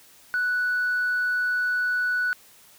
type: tone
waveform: sine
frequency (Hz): 1480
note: F#6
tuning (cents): 0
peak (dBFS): -20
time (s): 0.34-2.33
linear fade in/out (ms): 0
effects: tanh soft clip ceiling -19 dBFS + white hiss -53 dBFS RMS until 2.78 s